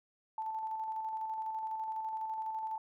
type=tone with tremolo; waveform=sine; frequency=880 Hz; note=A5; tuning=in tune; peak=-34 dBFS; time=0.38-2.78 s; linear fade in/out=2 ms; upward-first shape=square; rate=12 Hz; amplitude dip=30%; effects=none